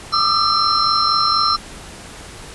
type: tone cluster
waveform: sine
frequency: 1184 / 1228 / 1333 / 4131 / 5360 Hz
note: D6 / D#6 / E6 / C8 / E8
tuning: +14 / -23 / +19 / -23 / +28 cents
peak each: -20 dBFS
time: 0.12-1.57 s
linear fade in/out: 20 ms
effects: pink hiss -36 dBFS RMS until 2.54 s + resampled to 24000 Hz